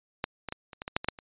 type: clicks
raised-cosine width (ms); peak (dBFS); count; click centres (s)
0.3; -12 / -19 / -19 / -27 / -20 / -18 / -9 / -19 / -9 / -29; 10; 0.241 / 0.487 / 0.524 / 0.732 / 0.819 / 0.879 / 0.965 / 1.045 / 1.086 / 1.188
effects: resampled to 8000 Hz